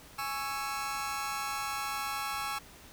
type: chord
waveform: sawtooth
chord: C# minor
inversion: second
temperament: just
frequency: 831.5 / 1108.7 / 1330.5 Hz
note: G#5 / C#6 / E6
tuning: +2 / 0 / +16 cents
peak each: -34 dBFS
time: 0.18-2.59 s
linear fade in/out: 10 ms
effects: pink hiss -53 dBFS RMS until 2.92 s